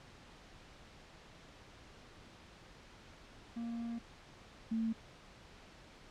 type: tone pair in turn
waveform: triangle / sine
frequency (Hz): 233.1 / 224.5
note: A#3 / A3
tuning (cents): 0 / +35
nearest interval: minor second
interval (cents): 65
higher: first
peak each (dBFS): -36 / -32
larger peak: second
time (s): 3.56-3.99 / 4.71-4.93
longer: first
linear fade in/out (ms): 10
effects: pink hiss -57 dBFS RMS until 6.1 s + low-pass 5000 Hz 12 dB/octave